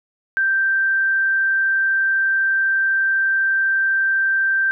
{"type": "tone", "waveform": "sine", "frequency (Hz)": 1568, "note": "G6", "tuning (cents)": 0, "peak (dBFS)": -15, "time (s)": [0.37, 4.71], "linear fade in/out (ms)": 0, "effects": []}